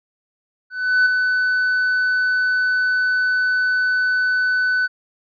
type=tone with ADSR envelope; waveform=triangle; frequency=1500 Hz; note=F#6; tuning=23 cents sharp; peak=-9 dBFS; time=0.7-4.88 s; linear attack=360 ms; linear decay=7 ms; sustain=-5 dB; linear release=29 ms; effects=resampled to 11025 Hz